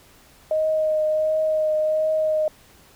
sine tone with vibrato, 622.3 Hz, D#5, in tune, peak -18 dBFS, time 0.51-2.48 s, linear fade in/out 2 ms, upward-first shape triangle, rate 1.4 Hz, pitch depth 17 cents each way, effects pink hiss -52 dBFS RMS until 2.95 s

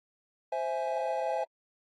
triangle chord, C augmented, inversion none, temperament equal with one note detuned, 523.3 / 659.3 / 833.5 Hz, C5 / E5 / G#5, 0 / 0 / +6 cents, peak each -32 dBFS, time 0.52-1.44 s, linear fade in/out 5 ms, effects AAC 32 kbps

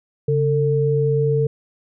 sine tone pair together, 139.8 / 448.5 Hz, C#3 / A4, +15 / +33 cents, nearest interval octave + minor sixth, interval 2018 cents, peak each -18 dBFS, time 0.28-1.47 s, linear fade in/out 5 ms, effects none

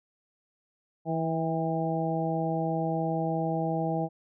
harmonic tone with a mistuned harmonic, 163 Hz, E3, 19 cents flat, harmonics 1 / 2 / 3 / 4 / 5, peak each -30 / -33 / -35 / -33 / -33 dBFS, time 1.05-4.09 s, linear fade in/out 50 ms, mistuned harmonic 5, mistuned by -25 cents, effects none

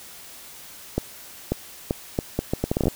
accelerating click train, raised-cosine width 2 ms, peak -8 dBFS, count 14, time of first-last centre 0.98-2.882 s, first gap 540 ms, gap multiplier 0.72, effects white hiss -43 dBFS RMS until 2.95 s

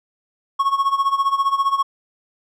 triangle tone with tremolo, 1100 Hz, C#6, 14 cents flat, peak -11 dBFS, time 0.59-1.83 s, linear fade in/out 10 ms, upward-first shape sine, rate 15 Hz, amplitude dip 80%, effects none

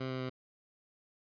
15% pulse tone with pitch steps, 130.81 / 129.76 / 128.71 Hz, C3 / C3 / C3, 0 / -14 / -28 cents, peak -29 dBFS, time 0-0.297 s, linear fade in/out 10 ms, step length 99 ms, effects resampled to 11025 Hz

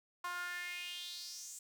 sawtooth tone with high-pass filter sweep, 354 Hz, F4, 23 cents sharp, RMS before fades -44 dBFS, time 0.24-1.59 s, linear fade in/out 5 ms, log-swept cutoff 1100 to 7700 Hz, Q 4.6, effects none

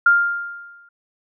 sine tone with exponential decay, 1400 Hz, F6, 4 cents sharp, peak -8 dBFS, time 0.06-0.89 s, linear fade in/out 5 ms, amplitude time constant 180 ms, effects none

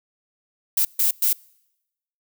violet noise bursts at uneven times, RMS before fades -19 dBFS, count 3, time 0.77-0.85 / 0.99-1.11 / 1.22-1.33 s, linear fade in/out 5 ms, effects noise-tail reverb RT60 0.9 s tail -26 dB re dry

